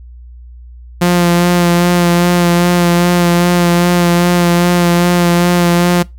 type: tone with vibrato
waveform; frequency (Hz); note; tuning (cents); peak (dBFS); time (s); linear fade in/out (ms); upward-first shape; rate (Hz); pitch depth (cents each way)
sawtooth; 174.61; F3; 0; -4; 1.01-6.03; 10; sine; 2.5; 20
effects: noise-tail reverb RT60 0.2 s tail -22 dB re dry + added 60 Hz sine -31 dBFS peak until 6.18 s

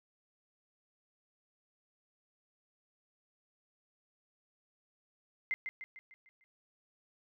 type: tone with echo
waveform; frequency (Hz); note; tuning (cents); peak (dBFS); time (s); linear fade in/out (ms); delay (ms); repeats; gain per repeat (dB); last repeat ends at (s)
sine; 2081; C7; -10; -30; 5.51-5.54; 0; 150; 6; -6; 6.44
effects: none

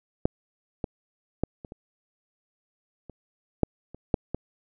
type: clicks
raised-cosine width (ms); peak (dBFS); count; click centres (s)
2; -7 / -15 / -11 / -26 / -27 / -28 / -6 / -28 / -7 / -15; 10; 0.255 / 0.842 / 1.436 / 1.648 / 1.721 / 3.097 / 3.633 / 3.946 / 4.142 / 4.346
effects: none

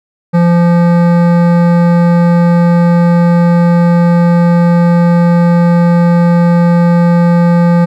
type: tone with hard clipping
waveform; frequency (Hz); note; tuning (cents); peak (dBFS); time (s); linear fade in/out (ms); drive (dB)
sine; 172.3; F3; -23; -7; 0.33-7.86; 20; 15
effects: none

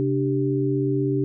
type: tone cluster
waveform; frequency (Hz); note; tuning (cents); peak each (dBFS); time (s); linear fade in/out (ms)
sine; 133.9 / 293.9 / 390.2; C3 / D4 / G4; +40 / +1 / -8; -24; 0-1.24; 0
effects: none

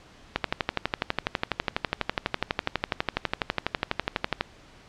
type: click train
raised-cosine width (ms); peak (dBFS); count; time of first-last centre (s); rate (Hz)
0.3; -7; 50; 0.36-4.41; 12.1
effects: pink hiss -52 dBFS RMS until 4.88 s + low-pass 5000 Hz 12 dB/octave

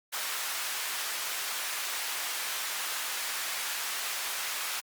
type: high-pass noise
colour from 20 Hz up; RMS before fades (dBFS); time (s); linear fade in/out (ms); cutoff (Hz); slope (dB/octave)
pink; -34; 0.12-4.81; 20; 1200; 12
effects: Opus 48 kbps

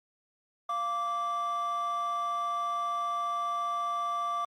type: tone pair together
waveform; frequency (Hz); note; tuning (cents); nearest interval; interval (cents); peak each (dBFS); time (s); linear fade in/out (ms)
triangle; 694 / 1167.2; F5 / D6; -11 / -11; major sixth; 900; -34 / -27; 0.69-4.45; 5
effects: tanh soft clip ceiling -22 dBFS + Opus 48 kbps

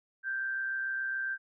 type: tone with amplitude modulation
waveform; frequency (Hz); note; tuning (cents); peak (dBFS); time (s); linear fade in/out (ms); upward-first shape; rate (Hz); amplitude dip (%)
sine; 1568; G6; 0; -29; 0.23-1.38; 50; sine; 127; 40
effects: none

